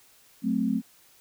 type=chord; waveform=sine; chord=F# diminished; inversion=none; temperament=equal; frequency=185 / 220 / 261.6 Hz; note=F#3 / A3 / C4; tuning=0 / 0 / 0 cents; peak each=-30 / -26 / -27 dBFS; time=0.42-0.82 s; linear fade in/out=50 ms; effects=white hiss -58 dBFS RMS until 1.2 s